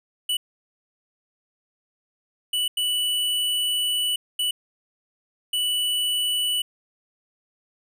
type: tone bursts at uneven times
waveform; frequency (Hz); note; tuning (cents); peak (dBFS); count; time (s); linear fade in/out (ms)
square; 2963; F#7; +2; -22; 5; 0.29-0.37 / 2.53-2.68 / 2.77-4.16 / 4.39-4.51 / 5.53-6.62; 5
effects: none